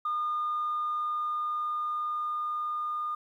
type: tone with level ramp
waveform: sine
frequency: 1217 Hz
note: D#6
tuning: 39 cents flat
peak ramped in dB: -26 to -29 dBFS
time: 0.05-3.15 s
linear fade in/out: 5 ms
effects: tanh soft clip ceiling -24 dBFS + 11-bit